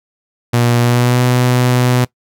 sawtooth tone with pitch glide, 119.9 to 124.49 Hz, A#2 to B2, +49 to +14 cents, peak -6 dBFS, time 0.53-2.05 s, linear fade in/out 10 ms, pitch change +65 cents, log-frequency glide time 0.8-1.22 s, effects noise-tail reverb RT60 0.1 s tail -20 dB re dry

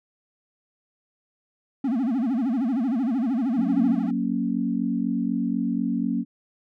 triangle tone with vibrato, 248.2 Hz, B3, 9 cents sharp, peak -19 dBFS, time 1.84-4.11 s, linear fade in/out 5 ms, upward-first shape sine, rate 13 Hz, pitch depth 220 cents each way
sine chord, F# major, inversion none, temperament equal, 185 / 233.1 / 277.2 Hz, F#3 / A#3 / C#4, 0 / 0 / 0 cents, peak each -28 / -25 / -27 dBFS, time 3.55-6.25 s, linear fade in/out 50 ms
effects none

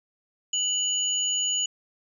sine tone pair together, 2960 / 6840 Hz, F#7 / A8, 0 / -50 cents, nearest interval octave + minor third, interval 1450 cents, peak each -26 dBFS, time 0.53-1.66 s, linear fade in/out 5 ms, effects none

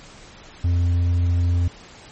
sine tone with hard clipping, 87.31 Hz, F2, in tune, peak -17 dBFS, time 0.64-1.68 s, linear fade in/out 5 ms, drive 3 dB, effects pink hiss -44 dBFS RMS until 2.11 s + MP3 32 kbps

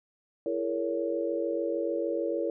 sine chord, A# half-diminished seventh, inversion second, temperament just, 335.6 / 419.5 / 466.2 / 559.4 Hz, E4 / G#4 / A#4 / C#5, +31 / +17 / 0 / +16 cents, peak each -32 / -37 / -32 / -32 dBFS, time 0.46-2.5 s, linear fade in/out 2 ms, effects none

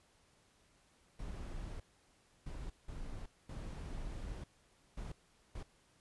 brown noise bursts at uneven times, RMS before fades -44 dBFS, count 6, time 1.19-1.8 / 2.46-2.7 / 2.88-3.26 / 3.49-4.44 / 4.97-5.12 / 5.55-5.63 s, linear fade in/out 5 ms, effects pink hiss -70 dBFS RMS until 6 s + resampled to 24000 Hz

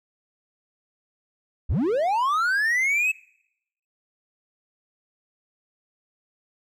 triangle linear sweep, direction up, 36.39 to 2622 Hz, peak -18 dBFS, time 1.69-3.12 s, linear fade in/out 10 ms, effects noise-tail reverb RT60 0.8 s tail -24 dB re dry

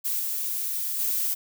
violet noise with level steps, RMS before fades -27 / -29 / -26 dBFS, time 0.04-1.35 s, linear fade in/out 20 ms, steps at 0.19 / 0.99 s, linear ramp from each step 10 ms, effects none

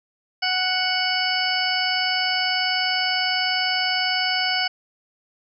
harmonic tone with a mistuned harmonic, 740 Hz, F#5, in tune, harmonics 1 / 2 / 3 / 4 / 6 / 7, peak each -27 / -27 / -27 / -27 / -27 / -27 dBFS, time 0.42-4.68 s, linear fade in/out 10 ms, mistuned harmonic 6, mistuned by +54 cents, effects none

